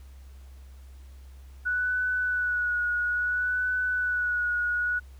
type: tone with vibrato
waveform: sine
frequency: 1474 Hz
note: F#6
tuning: 7 cents flat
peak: -24 dBFS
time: 1.65-5 s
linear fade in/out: 20 ms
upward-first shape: sine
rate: 0.59 Hz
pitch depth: 27 cents each way
effects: added 66 Hz sine -44 dBFS peak until 5.19 s + pink hiss -61 dBFS RMS until 5.19 s